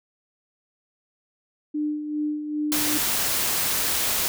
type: tone with tremolo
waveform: sine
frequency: 300 Hz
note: D4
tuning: 37 cents sharp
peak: -22 dBFS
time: 1.74-2.98 s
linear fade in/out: 10 ms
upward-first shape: sine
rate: 2.5 Hz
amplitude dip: 55%
type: noise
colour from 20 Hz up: white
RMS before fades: -24 dBFS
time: 2.72-4.28 s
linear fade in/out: 0 ms
effects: none